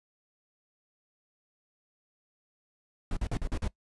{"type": "noise bursts", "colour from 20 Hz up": "brown", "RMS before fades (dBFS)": -30, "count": 6, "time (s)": [3.11, 3.678], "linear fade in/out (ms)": 2, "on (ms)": 58, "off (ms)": 44, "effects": ["noise-tail reverb RT60 0.1 s tail -20 dB re dry", "resampled to 24000 Hz"]}